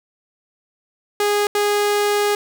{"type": "tone bursts at uneven times", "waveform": "sawtooth", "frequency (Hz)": 412.5, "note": "G#4", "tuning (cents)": -12, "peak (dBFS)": -12, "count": 2, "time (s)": [[1.2, 1.47], [1.55, 2.35]], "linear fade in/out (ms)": 2, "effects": []}